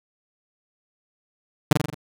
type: tone with echo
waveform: sawtooth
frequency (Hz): 150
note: D3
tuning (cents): +37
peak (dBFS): -7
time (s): 1.71-1.73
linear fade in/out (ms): 5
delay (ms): 43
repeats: 5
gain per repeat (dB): -4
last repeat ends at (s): 1.945
effects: none